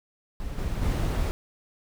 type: noise with level steps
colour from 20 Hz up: brown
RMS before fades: -34 / -29 / -25 dBFS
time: 0.4-1.31 s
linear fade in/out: 0 ms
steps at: 0.57 / 0.81 s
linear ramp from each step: 20 ms
effects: none